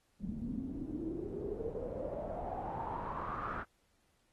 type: noise with low-pass filter sweep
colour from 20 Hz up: pink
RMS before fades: -40 dBFS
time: 0.19-3.65 s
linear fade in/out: 50 ms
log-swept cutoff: 200 to 1400 Hz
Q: 7.3
effects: pink hiss -75 dBFS RMS until 4.32 s + AAC 32 kbps